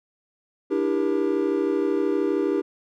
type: chord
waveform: triangle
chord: E half-diminished seventh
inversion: third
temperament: just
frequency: 296.7 / 329.6 / 395.6 / 474.7 Hz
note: D4 / E4 / G4 / Bb4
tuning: +18 / 0 / +16 / +31 cents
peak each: -24 / -25 / -22 / -27 dBFS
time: 0.7-2.62 s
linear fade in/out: 20 ms
effects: none